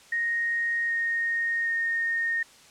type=tone with pitch steps; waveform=sine; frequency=1864.7 / 1854 / 1843.3 Hz; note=A#6 / A#6 / A#6; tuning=0 / -10 / -20 cents; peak=-24 dBFS; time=0.12-2.43 s; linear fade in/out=5 ms; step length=770 ms; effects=white hiss -53 dBFS RMS until 2.7 s + low-pass 8000 Hz 12 dB/octave